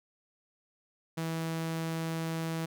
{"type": "tone", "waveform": "sawtooth", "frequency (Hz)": 163.1, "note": "E3", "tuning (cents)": -18, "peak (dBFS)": -28, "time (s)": [1.17, 2.66], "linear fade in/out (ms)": 10, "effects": []}